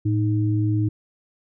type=tone pair together; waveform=sine; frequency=109.77 / 311.1 Hz; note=A2 / D#4; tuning=-4 / 0 cents; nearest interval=octave + tritone; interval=1804 cents; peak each=-19 / -24 dBFS; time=0.05-0.89 s; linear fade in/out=10 ms; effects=none